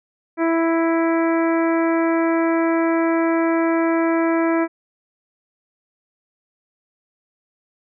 harmonic tone, 330 Hz, E4, 2 cents sharp, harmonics 1 / 2 / 3 / 4 / 5 / 6 / 7, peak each -17 / -23 / -27 / -29 / -31 / -33 / -34 dBFS, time 0.37-4.68 s, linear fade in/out 50 ms, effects none

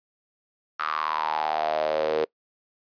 sawtooth tone with high-pass filter sweep, 77.7 Hz, D#2, 2 cents flat, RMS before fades -26 dBFS, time 0.79-2.25 s, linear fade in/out 10 ms, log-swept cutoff 1300 to 450 Hz, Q 7.4, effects noise-tail reverb RT60 0.1 s tail -24 dB re dry + resampled to 11025 Hz

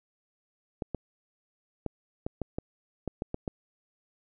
clicks, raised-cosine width 2 ms, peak -18 dBFS, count 10, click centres 0.822 / 0.947 / 1.863 / 2.265 / 2.417 / 2.585 / 3.077 / 3.221 / 3.344 / 3.478 s, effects none

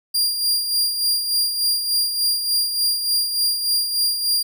sawtooth tone with tremolo, 4790 Hz, D8, 33 cents sharp, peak -13 dBFS, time 0.14-4.43 s, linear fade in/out 10 ms, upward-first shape sine, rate 3.4 Hz, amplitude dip 55%, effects none

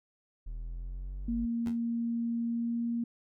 triangle linear sweep, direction up, 38.89 to 50.8 Hz, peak -34 dBFS, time 0.46-1.46 s, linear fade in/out 10 ms
sine tone with pitch glide, 233.1 to 234.5 Hz, A#3 to A#3, 0 to +11 cents, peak -29 dBFS, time 1.28-3.04 s, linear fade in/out 5 ms, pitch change +11 cents, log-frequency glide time 2.46-2.84 s
15% pulse tone with exponential decay, 87.31 Hz, F2, in tune, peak -31 dBFS, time 1.66-1.79 s, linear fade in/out 5 ms, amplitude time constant 28 ms
effects none

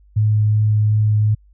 sine tone with vibrato, 106.7 Hz, G#2, 47 cents sharp, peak -12 dBFS, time 0.16-1.35 s, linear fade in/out 10 ms, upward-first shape triangle, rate 2.7 Hz, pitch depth 9 cents each way, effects added 50 Hz sine -47 dBFS peak until 1.53 s

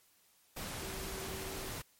sine tone in noise, 383.4 Hz, G4, 38 cents flat, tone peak -46 dBFS, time 0.8-1.69 s, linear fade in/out 10 ms, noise pink, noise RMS -42 dBFS, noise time 0.56-1.82 s, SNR -7 dB, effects white hiss -68 dBFS RMS until 1.99 s + MP3 64 kbps

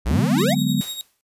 square exponential sweep, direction up, 51.8 to 795 Hz, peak -20 dBFS, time 0.05-0.55 s, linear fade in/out 20 ms
sine chord, G# half-diminished seventh, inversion second, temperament equal with one note detuned, 146.83 / 184.25 / 207.7 / 246.9 Hz, D3 / F#3 / G#3 / B3, 0 / -7 / 0 / 0 cents, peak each -23 dBFS, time 0.11-0.81 s, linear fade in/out 2 ms
sawtooth tone with tremolo, 3770 Hz, A#7, 19 cents sharp, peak -23 dBFS, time 0.38-1.01 s, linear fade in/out 0 ms, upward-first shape sine, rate 10 Hz, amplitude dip 60%
white noise with exponential decay, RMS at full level -33 dBFS, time 0.81-1.21 s, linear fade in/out 0 ms, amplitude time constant 86 ms
effects noise-tail reverb RT60 0.1 s tail -22 dB re dry + resampled to 32000 Hz

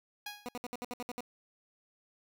10% pulse tone with exponential decay, 827 Hz, G#5, 8 cents flat, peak -29 dBFS, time 0.26-0.56 s, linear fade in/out 5 ms, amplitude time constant 64 ms
15% pulse tone bursts, 245.3 Hz, B3, 12 cents flat, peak -31 dBFS, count 9, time 0.46-1.206 s, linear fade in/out 0 ms, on 26 ms, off 64 ms
effects none

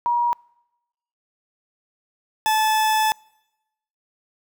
sine / 40% pulse tone pair in turn, 955 / 868.7 Hz, A#5 / A5, +42 / -22 cents, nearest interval major second, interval 164 cents, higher first, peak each -17 / -16 dBFS, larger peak second, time 0.06-0.33 / 2.46-3.12 s, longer second, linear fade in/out 0 ms, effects noise-tail reverb RT60 0.9 s tail -26 dB re dry

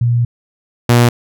sine / sawtooth tone pair in turn, 119.4 / 119.97 Hz, A#2 / B2, +42 / -50 cents, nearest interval unison, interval 8 cents, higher second, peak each -10 / -3 dBFS, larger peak second, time 0.01-0.25 / 0.89-1.09 s, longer first, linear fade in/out 5 ms, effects none

